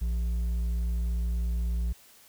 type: tone with hard clipping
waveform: sine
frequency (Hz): 58.27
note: A#1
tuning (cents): 0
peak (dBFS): -27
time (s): 0.01-1.93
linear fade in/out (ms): 10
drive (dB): 4
effects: white hiss -56 dBFS RMS until 2.28 s